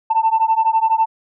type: beating tone pair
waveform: sine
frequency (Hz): 886 / 898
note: A5 / A5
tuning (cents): +12 / +35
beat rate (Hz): 12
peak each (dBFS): -15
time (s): 0.1-1.06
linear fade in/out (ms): 10
effects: tanh soft clip ceiling -7 dBFS